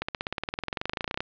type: accelerating click train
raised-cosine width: 0.3 ms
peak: -13 dBFS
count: 27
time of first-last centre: 0.02-1.205 s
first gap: 65 ms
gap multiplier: 0.97
effects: resampled to 11025 Hz + 7-bit